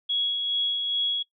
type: tone with tremolo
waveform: sine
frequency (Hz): 3335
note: G#7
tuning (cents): +7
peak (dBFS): -22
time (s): 0.09-1.23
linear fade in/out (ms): 10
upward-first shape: sine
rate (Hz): 2.4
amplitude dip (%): 35
effects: noise-tail reverb RT60 0.1 s tail -19 dB re dry